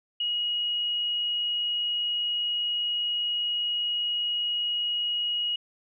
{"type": "tone", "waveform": "sine", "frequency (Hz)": 2895, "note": "F#7", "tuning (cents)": -38, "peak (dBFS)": -25, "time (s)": [0.2, 5.56], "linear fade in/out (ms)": 5, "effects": []}